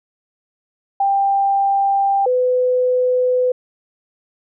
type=tone pair in turn; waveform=sine; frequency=791 / 502.5 Hz; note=G5 / B4; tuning=+15 / +30 cents; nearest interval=minor sixth; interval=785 cents; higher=first; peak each=-13 dBFS; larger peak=neither; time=1-2.26 / 2.26-3.52 s; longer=neither; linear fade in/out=5 ms; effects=none